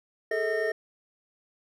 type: tone cluster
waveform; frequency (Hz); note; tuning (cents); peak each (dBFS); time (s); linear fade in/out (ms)
triangle; 414.8 / 443.9 / 640 / 1829; G#4 / A4 / D#5 / A#6; -2 / +15 / +49 / -33; -31 / -27 / -29 / -30; 0.31-0.72; 5
effects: none